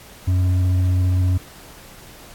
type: tone with hard clipping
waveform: sine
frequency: 91.5 Hz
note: F#2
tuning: 19 cents flat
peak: -16 dBFS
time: 0.27-1.38 s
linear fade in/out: 10 ms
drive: 4 dB
effects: pink hiss -43 dBFS RMS until 2.34 s + AAC 64 kbps